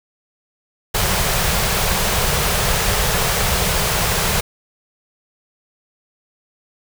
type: band-stop noise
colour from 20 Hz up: pink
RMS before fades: -18 dBFS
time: 0.94-4.41 s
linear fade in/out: 10 ms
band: 200 to 390 Hz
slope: 48 dB/octave
effects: none